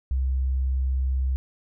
sine tone, 65.41 Hz, C2, in tune, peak -21 dBFS, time 0.11-1.36 s, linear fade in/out 0 ms, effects none

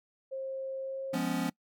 sine tone with pitch glide, 533 to 537 Hz, C5 to C5, +32 to +45 cents, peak -34 dBFS, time 0.31-1.17 s, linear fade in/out 20 ms, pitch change +13 cents, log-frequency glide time 0.79-1.03 s
square chord, C# dominant seventh, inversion first, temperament equal with one note detuned, 174.61 / 207.7 / 249.8 / 277.2 Hz, E#3 / G#3 / B3 / C#4, 0 / 0 / +20 / 0 cents, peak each -36 / -39 / -35 / -35 dBFS, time 1.13-1.5 s, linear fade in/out 10 ms
effects noise-tail reverb RT60 0.1 s tail -24 dB re dry

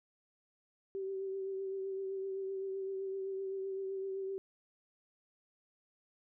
sine tone with vibrato, 386.1 Hz, G4, 26 cents flat, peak -36 dBFS, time 0.95-4.38 s, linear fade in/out 0 ms, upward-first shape triangle, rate 7.8 Hz, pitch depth 28 cents each way, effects none

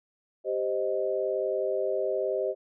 sine chord, C minor, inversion second, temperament equal, 392 / 523.3 / 622.3 Hz, G4 / C5 / Eb5, 0 / 0 / 0 cents, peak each -30 dBFS, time 0.44-2.55 s, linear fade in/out 50 ms, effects none

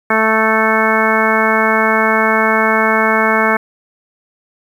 harmonic tone, 220 Hz, A3, in tune, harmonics 1 / 2 / 3 / 4 / 5 / 6 / 7 / 8 / 10, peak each -19 / -19 / -19 / -19 / -19 / -19 / -19 / -19 / -19 dBFS, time 0.1-3.57 s, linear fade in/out 5 ms, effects 7-bit

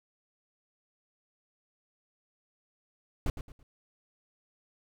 brown noise with echo, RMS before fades -28 dBFS, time 3.26-3.3 s, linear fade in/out 2 ms, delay 110 ms, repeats 3, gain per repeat -10 dB, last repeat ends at 3.63 s, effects none

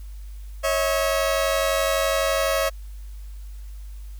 sawtooth tone pair together, 551 / 642.9 Hz, C#5 / E5, -11 / -43 cents, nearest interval minor third, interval 268 cents, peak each -19 dBFS, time 0.63-2.7 s, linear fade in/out 20 ms, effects added 50 Hz sine -34 dBFS peak until 4.19 s + white hiss -56 dBFS RMS until 4.19 s

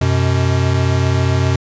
square tone pair together, 91.2 / 126.17 Hz, F#2 / B2, -24 / +37 cents, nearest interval tritone, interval 561 cents, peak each -16 dBFS, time 0.01-1.56 s, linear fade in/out 5 ms, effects resampled to 16000 Hz

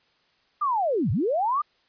sine linear two-way sweep, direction down then up, 1234 to 85.5 to 1234 Hz, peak -21 dBFS, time 0.61-1.62 s, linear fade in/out 10 ms, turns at 1.11 s, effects white hiss -65 dBFS RMS until 1.88 s + resampled to 11025 Hz

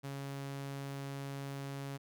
sawtooth tone, 138.59 Hz, C#3, in tune, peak -36 dBFS, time 0.03-1.98 s, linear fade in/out 20 ms, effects none

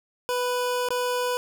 25% pulse tone with dropouts, 494.8 Hz, B4, 3 cents sharp, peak -20 dBFS, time 0.29-1.37 s, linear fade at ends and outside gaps 0 ms, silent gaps 0.887-0.905 s, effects none

